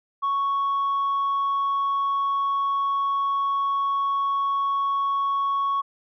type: tone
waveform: sine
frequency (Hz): 1110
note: C#6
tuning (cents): +2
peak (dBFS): -19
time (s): 0.22-5.82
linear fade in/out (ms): 20
effects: tanh soft clip ceiling -19 dBFS